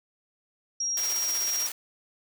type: tone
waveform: sine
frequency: 5630 Hz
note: F8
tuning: 13 cents sharp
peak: -26 dBFS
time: 0.8-1.67 s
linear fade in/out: 5 ms
type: noise with tremolo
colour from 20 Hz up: white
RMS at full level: -33 dBFS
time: 0.97-1.72 s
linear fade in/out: 2 ms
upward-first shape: square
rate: 16 Hz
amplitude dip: 30%
effects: high-pass 400 Hz 12 dB/octave